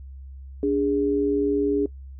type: tone pair together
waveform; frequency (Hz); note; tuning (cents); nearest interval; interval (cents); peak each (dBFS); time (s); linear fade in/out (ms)
sine; 289.9 / 410; D4 / G#4; -22 / -22; tritone; 600; -22; 0.63-1.86; 2
effects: noise-tail reverb RT60 0.1 s tail -21 dB re dry + added 67 Hz sine -37 dBFS peak until 2.19 s